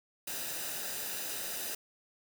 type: noise with comb filter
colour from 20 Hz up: white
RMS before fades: -38 dBFS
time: 0.27-1.75 s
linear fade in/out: 5 ms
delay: 0.91 ms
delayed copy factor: -0.55
effects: none